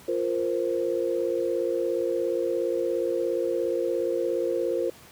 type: chord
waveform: sine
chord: F suspended fourth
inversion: none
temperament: equal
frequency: 349.2 / 466.2 / 523.3 Hz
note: F4 / Bb4 / C5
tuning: 0 / 0 / 0 cents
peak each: -28 dBFS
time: 0.08-4.9 s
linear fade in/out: 5 ms
effects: pink hiss -50 dBFS RMS until 5.11 s + high-pass 80 Hz 12 dB/octave